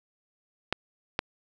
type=clicks; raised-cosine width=0.3 ms; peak=-9 dBFS; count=2; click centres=0.726 / 1.191 s; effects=none